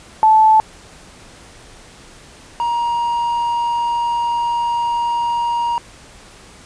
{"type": "tone pair in turn", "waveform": ["sine", "triangle"], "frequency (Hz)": [873, 944.5], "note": ["A5", "A#5"], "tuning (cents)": [-14, 22], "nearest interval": "minor second", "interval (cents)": 136, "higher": "second", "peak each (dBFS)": [-7, -14], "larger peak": "first", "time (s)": [[0.23, 0.6], [2.6, 5.78]], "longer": "second", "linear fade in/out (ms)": 0, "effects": ["pink hiss -42 dBFS RMS until 6.65 s", "resampled to 22050 Hz"]}